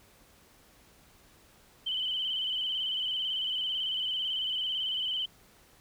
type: tone with vibrato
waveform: sine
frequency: 3049 Hz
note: G7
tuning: 49 cents flat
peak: -29 dBFS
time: 1.86-5.26 s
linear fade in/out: 10 ms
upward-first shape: square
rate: 18 Hz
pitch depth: 39 cents each way
effects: pink hiss -60 dBFS RMS until 5.8 s